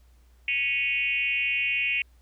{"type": "tone with frequency modulation", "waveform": "sine", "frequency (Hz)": 2489, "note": "D#7", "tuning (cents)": 0, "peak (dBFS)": -23, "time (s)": [0.48, 2.02], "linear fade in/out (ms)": 2, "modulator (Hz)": 272, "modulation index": 1.2, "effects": ["added 60 Hz sine -54 dBFS peak until 2.21 s", "pink hiss -67 dBFS RMS until 2.21 s"]}